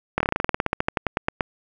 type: slowing click train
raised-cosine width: 0.5 ms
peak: -5 dBFS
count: 21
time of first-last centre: 0.18-1.408 s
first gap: 24 ms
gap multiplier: 1.09
effects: none